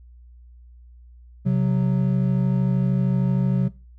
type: tone pair together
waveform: triangle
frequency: 131.95 / 185 Hz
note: C3 / F#3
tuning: +15 / 0 cents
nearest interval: tritone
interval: 585 cents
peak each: -18 dBFS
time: 1.45-3.69 s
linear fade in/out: 20 ms
effects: noise-tail reverb RT60 0.3 s tail -20 dB re dry + added 60 Hz sine -44 dBFS peak until 3.98 s